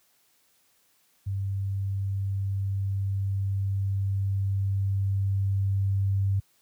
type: tone with level ramp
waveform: sine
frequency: 98 Hz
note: G2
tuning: in tune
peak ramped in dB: -26 to -21 dBFS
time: 1.26-6.4 s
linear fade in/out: 10 ms
effects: white hiss -66 dBFS RMS until 6.61 s + high-pass 60 Hz 12 dB/octave